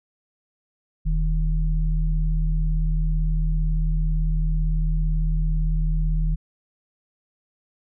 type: tone pair together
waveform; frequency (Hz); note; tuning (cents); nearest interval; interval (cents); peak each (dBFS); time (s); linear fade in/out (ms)
sine; 41.04 / 156.2; E1 / D#3; -7 / +7; octave + major seventh; 2314; -19 / -26; 1.05-6.36; 20
effects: none